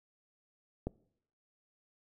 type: click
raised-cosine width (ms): 2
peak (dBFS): -21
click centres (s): 0.87
effects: noise-tail reverb RT60 0.7 s tail -23 dB re dry